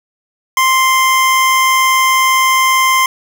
25% pulse tone, 1046.5 Hz, C6, in tune, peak -5 dBFS, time 0.57-3.06 s, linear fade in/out 2 ms, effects none

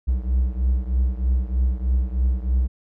triangle beating tone pair, 61.8 / 65 Hz, B1 / C2, +2 / -11 cents, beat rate 3.2 Hz, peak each -18 / -21 dBFS, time 0.07-2.68 s, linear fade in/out 20 ms, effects none

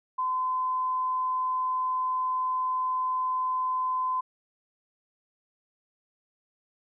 sine tone, 1023 Hz, C6, 39 cents flat, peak -25 dBFS, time 0.18-4.21 s, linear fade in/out 10 ms, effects none

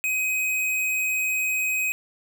square tone, 2521 Hz, D#7, 22 cents sharp, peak -23 dBFS, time 0.04-1.92 s, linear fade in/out 0 ms, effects none

